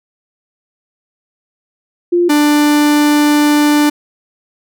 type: tone pair in turn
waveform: sine / 45% pulse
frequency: 349.2 / 295.6 Hz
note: F4 / D4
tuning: 0 / +11 cents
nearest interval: minor third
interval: 289 cents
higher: first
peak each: -8 dBFS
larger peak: neither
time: 2.12-2.29 / 2.29-3.9 s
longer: second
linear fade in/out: 10 ms
effects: none